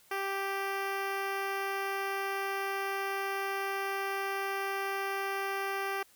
10% pulse tone with notch filter, 392 Hz, G4, in tune, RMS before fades -34 dBFS, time 0.11-6.03 s, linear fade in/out 5 ms, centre 7300 Hz, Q 0.74, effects white hiss -62 dBFS RMS until 6.15 s

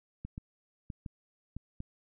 clicks, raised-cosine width 5 ms, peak -27 dBFS, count 6, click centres 0.25 / 0.379 / 0.902 / 1.062 / 1.566 / 1.804 s, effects none

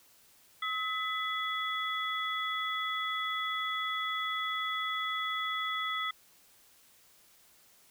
sine tone cluster, 1285 / 2002 / 3384 Hz, E6 / B6 / G#7, -45 / +23 / +32 cents, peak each -34 / -36 / -37 dBFS, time 0.62-6.11 s, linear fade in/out 5 ms, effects white hiss -62 dBFS RMS until 7.9 s

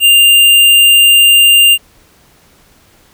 square tone, 2796 Hz, F7, 1 cent sharp, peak -4 dBFS, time 0-1.78 s, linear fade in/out 50 ms, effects pink hiss -47 dBFS RMS until 3.13 s

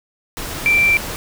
sine tone in noise, 2349 Hz, D7, in tune, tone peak -11 dBFS, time 0.66-0.97 s, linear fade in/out 0 ms, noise pink, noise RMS -27 dBFS, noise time 0.37-1.16 s, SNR +13 dB, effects none

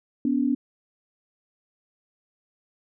sine tone pair together, 247.3 / 285.9 Hz, B3 / D4, +3 / -46 cents, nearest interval minor third, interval 251 cents, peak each -23 dBFS, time 0.25-0.55 s, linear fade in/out 2 ms, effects none

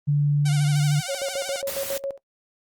sine tone with pitch glide, 145.3 to 146.23 Hz, D3 to D3, -18 to -7 cents, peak -17 dBFS, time 0.07-1.01 s, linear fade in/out 20 ms, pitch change +11 cents, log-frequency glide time 0.35-0.81 s
5% pulse tone with vibrato, 737 Hz, F#5, 7 cents flat, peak -18 dBFS, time 0.45-1.62 s, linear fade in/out 10 ms, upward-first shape sine, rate 13 Hz, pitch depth 89 cents each way
sine tone with tremolo, 551 Hz, C#5, 11 cents flat, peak -24 dBFS, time 1.08-2.18 s, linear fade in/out 20 ms, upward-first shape square, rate 7.3 Hz, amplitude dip 80%
white noise, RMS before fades -32 dBFS, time 1.67-1.98 s, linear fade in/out 2 ms
effects noise-tail reverb RT60 0.1 s tail -21 dB re dry + Opus 32 kbps

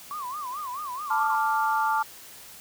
sine tone with vibrato, 1100 Hz, C#6, 14 cents flat, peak -31 dBFS, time 0.11-1.35 s, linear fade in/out 0 ms, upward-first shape sine, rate 4.6 Hz, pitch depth 200 cents each way
sine chord, D minor, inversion second, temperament equal, 880 / 1174.7 / 1396.9 Hz, A5 / D6 / F6, 0 / 0 / 0 cents, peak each -24 / -27 / -29 dBFS, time 1.1-2.03 s, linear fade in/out 10 ms
effects white hiss -46 dBFS RMS until 2.6 s

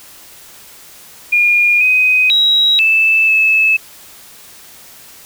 sine tone with pitch steps, 2425 / 2509 / 3850 / 2633 / 2605 Hz, D#7 / D#7 / B7 / E7 / E7, -45 / +14 / -45 / -3 / -21 cents, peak -8 dBFS, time 1.32-3.77 s, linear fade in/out 10 ms, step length 490 ms, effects white hiss -39 dBFS RMS until 5.25 s

